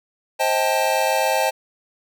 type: chord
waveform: square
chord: A half-diminished seventh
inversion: first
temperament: just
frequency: 528 / 633.6 / 792 / 880 Hz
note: C5 / Eb5 / G5 / A5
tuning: +16 / +31 / +18 / 0 cents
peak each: -24 dBFS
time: 0.39-1.51 s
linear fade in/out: 20 ms
effects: none